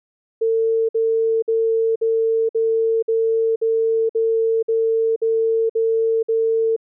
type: tone bursts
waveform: sine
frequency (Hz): 450.4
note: A4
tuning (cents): +40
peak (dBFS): -15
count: 12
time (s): 0.41-6.764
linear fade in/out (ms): 10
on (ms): 480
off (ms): 54
effects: none